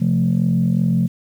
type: chord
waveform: sine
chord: F major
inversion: second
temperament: equal with one note detuned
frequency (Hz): 131.8 / 174.61 / 220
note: C3 / F3 / A3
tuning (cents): +13 / 0 / 0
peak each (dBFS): -19 / -16 / -19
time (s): 0-1.08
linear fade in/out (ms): 20
effects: tanh soft clip ceiling -8 dBFS + 8-bit